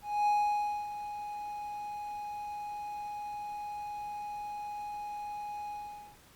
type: tone with ADSR envelope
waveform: triangle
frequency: 830.6 Hz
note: G#5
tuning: in tune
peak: -22 dBFS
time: 0.02-6.18 s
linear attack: 250 ms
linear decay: 600 ms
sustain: -13 dB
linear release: 470 ms
effects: pink hiss -59 dBFS RMS until 6.35 s + Opus 48 kbps